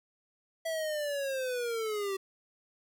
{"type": "linear sweep", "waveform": "square", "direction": "down", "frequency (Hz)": [659.3, 381.7], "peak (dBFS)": -32, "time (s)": [0.65, 2.17], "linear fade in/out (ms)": 10, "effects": []}